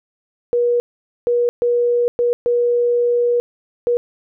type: tone bursts at uneven times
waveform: sine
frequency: 480.7 Hz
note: B4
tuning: 47 cents flat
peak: -13 dBFS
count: 6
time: 0.53-0.8 / 1.27-1.49 / 1.62-2.08 / 2.19-2.33 / 2.46-3.4 / 3.87-3.97 s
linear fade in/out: 0 ms
effects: none